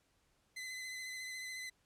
sawtooth tone with vibrato, 2030 Hz, B6, 47 cents sharp, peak -39 dBFS, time 0.56-1.7 s, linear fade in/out 10 ms, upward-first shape sine, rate 14 Hz, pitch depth 25 cents each way, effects pink hiss -75 dBFS RMS until 1.85 s + low-pass 11000 Hz 12 dB/octave

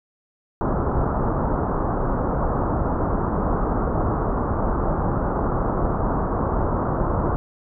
pink low-pass noise, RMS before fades -22 dBFS, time 0.61-7.36 s, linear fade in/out 0 ms, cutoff 1300 Hz, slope 48 dB/octave, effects none

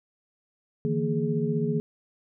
sine tone cluster, 150.3 / 165.6 / 231 / 418.6 Hz, D3 / E3 / A#3 / G#4, +40 / +8 / -16 / +14 cents, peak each -29 dBFS, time 0.85-1.8 s, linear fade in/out 0 ms, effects none

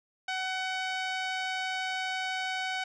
5% pulse tone with low-pass filter, 751 Hz, F#5, 26 cents sharp, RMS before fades -33 dBFS, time 0.28-2.84 s, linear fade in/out 5 ms, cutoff 2600 Hz, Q 0.68, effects none

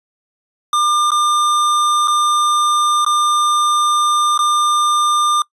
square tone with dropouts, 1200 Hz, D6, 37 cents sharp, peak -13 dBFS, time 0.73-5.42 s, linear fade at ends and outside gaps 2 ms, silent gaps 1.106-1.117 / 2.075-2.08 / 3.048-3.063 / 4.377-4.39 s, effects noise-tail reverb RT60 0.1 s tail -23 dB re dry + resampled to 24000 Hz

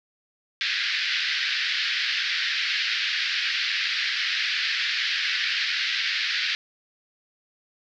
pink band-pass noise, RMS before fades -26 dBFS, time 0.61-6.55 s, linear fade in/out 0 ms, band 1600 to 4900 Hz, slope 48 dB/octave, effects none

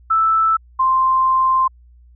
sine tone pair in turn, 1318.5 / 1046.5 Hz, E6 / C6, 0 / 0 cents, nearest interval major third, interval 400 cents, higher first, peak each -12 dBFS, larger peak neither, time 0.1-0.57 / 0.79-1.68 s, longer second, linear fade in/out 10 ms, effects added 60 Hz sine -44 dBFS peak until 2.15 s

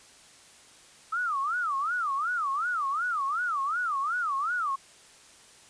sine tone with vibrato, 1263 Hz, D#6, 26 cents sharp, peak -26 dBFS, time 1.12-4.76 s, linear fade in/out 10 ms, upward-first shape sine, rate 2.7 Hz, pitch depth 270 cents each way, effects white hiss -54 dBFS RMS until 5.69 s + resampled to 22050 Hz

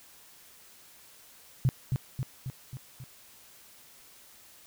sine tone with echo, 129.4 Hz, C3, 19 cents flat, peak -20 dBFS, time 1.65-1.69 s, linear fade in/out 0 ms, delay 270 ms, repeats 5, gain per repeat -4 dB, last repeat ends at 3.04 s, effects white hiss -55 dBFS RMS until 4.66 s

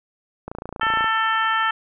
click train, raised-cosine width 1 ms, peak -17 dBFS, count 17, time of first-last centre 0.48-1.043 s, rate 28.4 Hz
harmonic tone, 444.5 Hz, A4, 18 cents sharp, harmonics 2 / 3 / 4 / 5 / 6 / 7, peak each -25 / -21 / -23 / -35 / -34 / -30 dBFS, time 0.81-1.71 s, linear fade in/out 5 ms
effects none

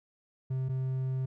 triangle tone pair in turn, 130.81 / 130.81 Hz, C3 / C3, 0 / 0 cents, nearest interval unison, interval 0 cents, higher neither, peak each -27 dBFS, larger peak neither, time 0.5-0.69 / 0.69-1.26 s, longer second, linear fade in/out 10 ms, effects none

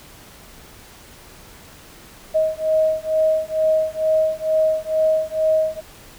sine beating tone pair, 629 / 631.2 Hz, D#5 / D#5, +19 / +25 cents, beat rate 2.2 Hz, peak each -19 dBFS, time 2.34-5.81 s, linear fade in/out 20 ms, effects pink hiss -44 dBFS RMS until 6.18 s

